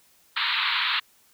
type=band-pass noise; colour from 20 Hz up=white; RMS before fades=-25 dBFS; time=0.36-1 s; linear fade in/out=10 ms; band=920 to 4200 Hz; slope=96 dB/octave; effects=white hiss -60 dBFS RMS until 1.33 s